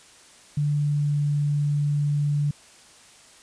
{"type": "tone with pitch glide", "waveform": "sine", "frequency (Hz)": [146.83, 145.9], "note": ["D3", "D3"], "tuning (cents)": [0, -11], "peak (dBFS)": -20, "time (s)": [0.57, 2.51], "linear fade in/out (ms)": 5, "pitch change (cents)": -11, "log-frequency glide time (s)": [0.69, 1.18], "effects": ["white hiss -51 dBFS RMS until 3.42 s", "resampled to 22050 Hz"]}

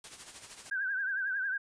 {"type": "noise with tremolo", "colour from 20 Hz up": "white", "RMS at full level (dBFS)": -45, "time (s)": [0.04, 0.7], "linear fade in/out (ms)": 2, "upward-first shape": "sine", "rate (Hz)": 13, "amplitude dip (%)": 60}
{"type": "tone with vibrato", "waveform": "sine", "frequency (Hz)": 1568, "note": "G6", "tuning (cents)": 0, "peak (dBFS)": -30, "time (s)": [0.71, 1.58], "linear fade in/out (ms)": 10, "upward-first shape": "triangle", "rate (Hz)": 11, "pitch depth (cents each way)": 96}
{"effects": ["resampled to 22050 Hz"]}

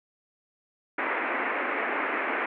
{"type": "band-pass noise", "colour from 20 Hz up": "white", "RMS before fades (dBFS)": -29, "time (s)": [0.98, 2.46], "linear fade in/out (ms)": 5, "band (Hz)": [250, 2300], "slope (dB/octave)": 48, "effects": []}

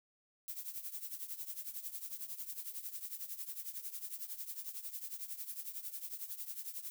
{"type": "noise with tremolo", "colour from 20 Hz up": "violet", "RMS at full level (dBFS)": -41, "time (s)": [0.48, 6.9], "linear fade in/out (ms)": 0, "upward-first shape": "triangle", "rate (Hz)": 11, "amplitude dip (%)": 85, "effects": []}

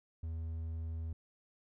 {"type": "tone", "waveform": "triangle", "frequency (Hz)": 81.3, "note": "E2", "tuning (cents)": -23, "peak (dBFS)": -35, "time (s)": [0.23, 1.13], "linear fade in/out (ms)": 5, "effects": []}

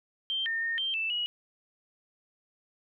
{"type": "tone with pitch steps", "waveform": "sine", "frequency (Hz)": [3152, 1820, 1835, 3148, 2648, 2908], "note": ["G7", "A#6", "A#6", "G7", "E7", "F#7"], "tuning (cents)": [9, -42, -28, 7, 7, -31], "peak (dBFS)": -28, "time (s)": [0.3, 1.26], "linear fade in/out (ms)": 0, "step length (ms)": 160, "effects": []}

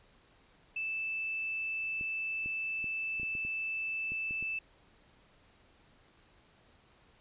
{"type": "tone", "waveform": "sine", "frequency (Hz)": 2637, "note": "E7", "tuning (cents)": 0, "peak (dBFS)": -33, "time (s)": [0.76, 4.59], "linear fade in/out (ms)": 5}
{"type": "clicks", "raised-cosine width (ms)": 3, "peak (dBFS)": -35, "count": 10, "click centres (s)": [2.011, 2.46, 2.843, 3.198, 3.232, 3.352, 3.45, 4.12, 4.309, 4.426]}
{"effects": ["pink hiss -64 dBFS RMS until 7.2 s", "resampled to 8000 Hz"]}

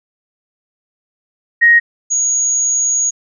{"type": "tone pair in turn", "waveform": "sine", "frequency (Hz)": [1876, 6685], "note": ["A#6", "G#8"], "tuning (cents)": [11, 10], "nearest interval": "octave + minor seventh", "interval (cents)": 2199, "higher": "second", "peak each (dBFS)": [-5, -12], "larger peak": "first", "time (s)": [[1.61, 1.8], [2.1, 3.11]], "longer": "second", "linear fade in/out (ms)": 20, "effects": []}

